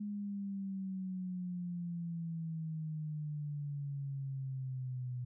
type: exponential sweep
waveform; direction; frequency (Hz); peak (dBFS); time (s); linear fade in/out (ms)
sine; down; 207.7 to 123.47; -37; 0-5.25; 10
effects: none